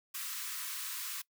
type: high-pass noise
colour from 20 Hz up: white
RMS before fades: -40 dBFS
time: 0.14-1.22 s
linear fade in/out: 10 ms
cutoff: 1000 Hz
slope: 96 dB/octave
effects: noise-tail reverb RT60 0.1 s tail -21 dB re dry